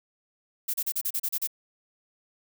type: noise bursts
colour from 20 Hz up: violet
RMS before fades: -28 dBFS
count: 9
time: 0.68-1.474 s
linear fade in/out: 10 ms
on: 58 ms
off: 34 ms
effects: none